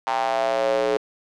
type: tone with high-pass filter sweep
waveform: square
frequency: 61 Hz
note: B1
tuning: 21 cents flat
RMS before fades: -22 dBFS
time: 0.07-0.97 s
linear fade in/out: 0 ms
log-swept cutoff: 860 to 450 Hz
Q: 5.6
effects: low-pass 5000 Hz 12 dB/octave